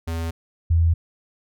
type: tone pair in turn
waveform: square / sine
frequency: 82.6 / 83.03 Hz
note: E2 / E2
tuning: +4 / +13 cents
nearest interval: unison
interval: 9 cents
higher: second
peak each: -25 / -14 dBFS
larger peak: second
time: 0.07-0.31 / 0.7-0.94 s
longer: neither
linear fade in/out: 10 ms
effects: none